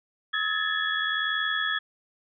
sine tone cluster, 1282 / 1682 / 1763 / 3356 Hz, E6 / G#6 / A6 / G#7, -49 / +22 / +3 / +17 cents, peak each -32 / -29 / -30 / -30 dBFS, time 0.33-1.79 s, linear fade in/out 10 ms, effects none

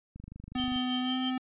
click train, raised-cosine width 5 ms, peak -32 dBFS, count 16, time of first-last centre 0.16-0.76 s, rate 25 Hz
square tone with pitch glide, 252 to 257 Hz, B3 to C4, +35 to -31 cents, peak -30 dBFS, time 0.55-1.38 s, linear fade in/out 5 ms, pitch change +34 cents, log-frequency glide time 1-1.15 s
sine tone with tremolo, 3136 Hz, G7, in tune, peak -31 dBFS, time 0.57-1.31 s, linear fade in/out 20 ms, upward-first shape triangle, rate 6 Hz, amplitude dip 75%
effects resampled to 8000 Hz

